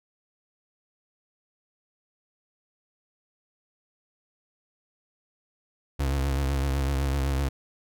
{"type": "tone with vibrato", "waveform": "35% pulse", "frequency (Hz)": 68.4, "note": "C#2", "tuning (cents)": -23, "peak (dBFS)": -22, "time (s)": [5.99, 7.49], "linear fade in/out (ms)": 10, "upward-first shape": "triangle", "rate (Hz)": 7.9, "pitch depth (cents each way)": 70, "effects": []}